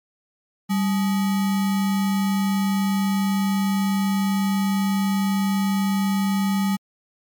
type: tone with sample-and-hold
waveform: sine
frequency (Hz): 196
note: G3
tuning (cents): 0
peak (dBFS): -18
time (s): 0.69-6.77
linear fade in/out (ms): 20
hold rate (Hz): 1050
effects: MP3 96 kbps